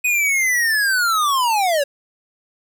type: linear sweep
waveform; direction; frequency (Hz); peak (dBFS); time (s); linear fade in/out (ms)
square; down; 2511 to 543; -16; 0.04-1.84; 10
effects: 9-bit